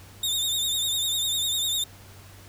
sawtooth tone with vibrato, 3657 Hz, A#7, 34 cents flat, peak -21 dBFS, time 0.23-1.84 s, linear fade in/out 5 ms, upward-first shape sine, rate 10 Hz, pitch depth 63 cents each way, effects added 96 Hz sine -48 dBFS peak until 2.48 s + pink hiss -50 dBFS RMS until 2.48 s

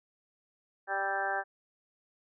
harmonic tone with a mistuned harmonic, 196 Hz, G3, in tune, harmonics 2 / 3 / 4 / 5 / 6 / 7 / 8 / 9, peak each -42 / -39 / -33 / -43 / -44 / -43 / -34 / -40 dBFS, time 0.87-1.44 s, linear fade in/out 50 ms, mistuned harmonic 7, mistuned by -55 cents, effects none

